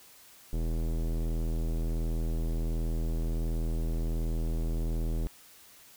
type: tone with low-pass filter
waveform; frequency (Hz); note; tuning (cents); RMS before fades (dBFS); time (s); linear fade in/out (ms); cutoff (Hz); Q
square; 40.69; E1; -22; -30; 0.53-5.27; 0; 430; 1.1
effects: white hiss -55 dBFS RMS until 5.96 s